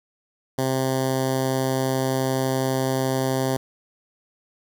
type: tone with notch filter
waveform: 10% pulse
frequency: 131.8 Hz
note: C3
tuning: 13 cents sharp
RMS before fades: -23 dBFS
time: 0.58-3.57 s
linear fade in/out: 5 ms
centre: 2400 Hz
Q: 1.2
effects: none